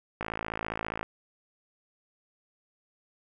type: click train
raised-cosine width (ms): 0.5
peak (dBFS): -17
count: 46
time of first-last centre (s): 0.21-1.03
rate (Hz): 54.9
effects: none